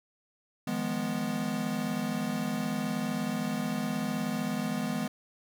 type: chord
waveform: square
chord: F half-diminished seventh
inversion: third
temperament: equal with one note detuned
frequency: 158.56 / 174.61 / 207.7 / 246.9 Hz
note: Eb3 / F3 / Ab3 / Cb4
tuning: +33 / 0 / 0 / 0 cents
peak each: -39 / -40 / -34 / -34 dBFS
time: 0.67-5.08 s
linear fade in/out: 5 ms
effects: none